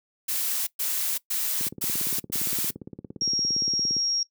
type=noise bursts; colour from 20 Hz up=blue; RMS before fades=-27 dBFS; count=5; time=0.28-2.71 s; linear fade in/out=10 ms; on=390 ms; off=120 ms
type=click train; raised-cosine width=3 ms; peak=-22 dBFS; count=42; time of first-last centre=1.61-3.966 s; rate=17.4 Hz
type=tone; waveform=sine; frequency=5590 Hz; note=F8; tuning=1 cent sharp; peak=-23 dBFS; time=3.21-4.23 s; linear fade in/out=2 ms
effects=noise-tail reverb RT60 0.1 s tail -20 dB re dry + high-pass 150 Hz 12 dB/octave